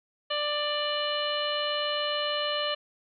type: harmonic tone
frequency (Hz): 591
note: D5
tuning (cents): +11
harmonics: 1 / 2 / 3 / 4 / 5 / 6 / 7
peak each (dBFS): -31 / -34 / -37 / -41 / -31 / -42 / -37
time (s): 0.3-2.75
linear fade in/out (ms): 10
effects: none